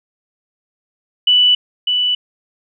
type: tone with echo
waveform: sine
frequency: 2970 Hz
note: F#7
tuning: 6 cents sharp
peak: -8 dBFS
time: 1.27-1.55 s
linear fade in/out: 5 ms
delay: 600 ms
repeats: 1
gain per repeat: -5 dB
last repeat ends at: 2.15 s
effects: none